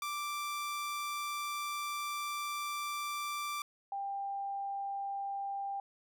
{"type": "tone pair in turn", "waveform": ["sawtooth", "sine"], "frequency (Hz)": [1174.7, 793.7], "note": ["D6", "G5"], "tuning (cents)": [0, 21], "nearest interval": "perfect fifth", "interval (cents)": 679, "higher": "first", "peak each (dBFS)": [-32, -35], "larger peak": "first", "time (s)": [[0.02, 3.62], [3.92, 5.8]], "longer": "first", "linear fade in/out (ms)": 2, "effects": []}